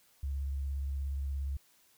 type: tone with vibrato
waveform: sine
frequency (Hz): 69.1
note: C#2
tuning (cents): -5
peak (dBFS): -32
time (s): 0.23-1.57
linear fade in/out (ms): 5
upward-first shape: sine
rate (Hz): 17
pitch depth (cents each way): 36
effects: white hiss -66 dBFS RMS until 1.97 s